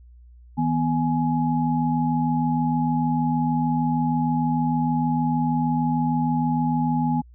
sine tone cluster, 158.7 / 245.2 / 839 Hz, D#3 / B3 / G#5, +35 / -12 / +17 cents, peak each -24 / -22 / -26 dBFS, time 0.57-7.22 s, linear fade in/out 20 ms, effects added 60 Hz sine -45 dBFS peak until 7.34 s

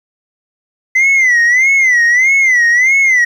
sine tone with vibrato, 2024 Hz, B6, 42 cents sharp, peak -4 dBFS, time 0.95-3.25 s, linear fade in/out 10 ms, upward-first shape sine, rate 1.6 Hz, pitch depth 140 cents each way, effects tanh soft clip ceiling -6 dBFS + 7-bit

